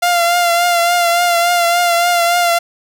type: tone with vibrato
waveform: sawtooth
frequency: 694 Hz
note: F5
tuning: 11 cents flat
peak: -7 dBFS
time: 0.02-2.59 s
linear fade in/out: 10 ms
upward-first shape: triangle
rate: 3.5 Hz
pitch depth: 38 cents each way
effects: none